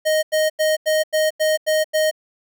square tone bursts, 622.3 Hz, D#5, in tune, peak -16 dBFS, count 8, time 0.05-2.113 s, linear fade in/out 20 ms, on 180 ms, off 89 ms, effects none

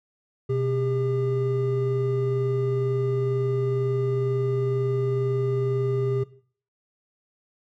triangle tone pair together, 126.5 / 401.6 Hz, B2 / G4, +42 / +42 cents, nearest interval octave + minor sixth, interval 2000 cents, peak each -23 dBFS, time 0.49-6.24 s, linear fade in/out 10 ms, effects noise-tail reverb RT60 0.5 s tail -18 dB re dry

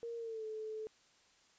sine tone with pitch glide, 466.2 to 435 Hz, A#4 to A4, 0 to -20 cents, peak -40 dBFS, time 0.03-0.87 s, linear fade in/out 0 ms, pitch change -120 cents, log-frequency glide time 0.17-0.45 s, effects white hiss -68 dBFS RMS until 1.58 s + resampled to 16000 Hz

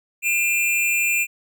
square tone pair together, 2400 / 2668 Hz, D7 / E7, +37 / +20 cents, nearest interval major second, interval 183 cents, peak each -20 / -24 dBFS, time 0.22-1.27 s, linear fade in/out 50 ms, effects none

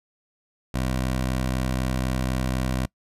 15% pulse tone, 64 Hz, C2, 38 cents flat, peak -17 dBFS, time 0.74-2.86 s, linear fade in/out 5 ms, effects noise-tail reverb RT60 0.1 s tail -24 dB re dry + resampled to 32000 Hz

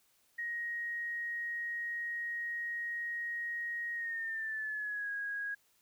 sine tone with pitch glide, 1881 to 1647 Hz, A#6 to G#6, +15 to -15 cents, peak -35 dBFS, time 0.38-5.55 s, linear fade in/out 10 ms, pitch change -230 cents, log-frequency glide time 3.94-5.11 s, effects white hiss -71 dBFS RMS until 5.81 s

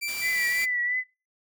sawtooth tone with tremolo, 2343 Hz, D7, 5 cents flat, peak -25 dBFS, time 0.01-0.66 s, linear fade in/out 20 ms, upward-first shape sine, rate 5.3 Hz, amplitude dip 35%
white noise, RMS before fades -38 dBFS, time 0.07-0.66 s, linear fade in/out 20 ms
sine tone with vibrato, 1975.5 Hz, B6, in tune, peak -24 dBFS, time 0.21-1.04 s, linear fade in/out 50 ms, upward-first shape triangle, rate 2.9 Hz, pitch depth 46 cents each way
effects noise-tail reverb RT60 0.3 s tail -23 dB re dry

